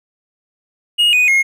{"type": "tone with pitch steps", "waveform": "triangle", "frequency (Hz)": [2870, 2484, 2150], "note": ["F7", "D#7", "C7"], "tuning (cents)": [47, -3, 47], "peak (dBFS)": -8, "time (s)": [0.98, 1.43], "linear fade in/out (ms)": 20, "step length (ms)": 150, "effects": []}